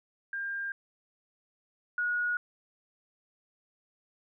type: tone pair in turn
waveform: sine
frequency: 1600 / 1450.8 Hz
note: G6 / F#6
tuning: +35 / -34 cents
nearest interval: major second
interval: 169 cents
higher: first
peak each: -32 / -27 dBFS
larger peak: second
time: 0.33-0.72 / 1.98-2.37 s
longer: neither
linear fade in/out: 2 ms
effects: none